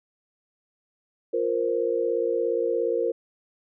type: chord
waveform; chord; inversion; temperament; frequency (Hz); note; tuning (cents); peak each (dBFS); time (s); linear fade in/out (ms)
sine; F suspended fourth; none; equal; 349.2 / 466.2 / 523.3; F4 / Bb4 / C5; 0 / 0 / 0; -29 / -24 / -28; 1.33-3.12; 10
effects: none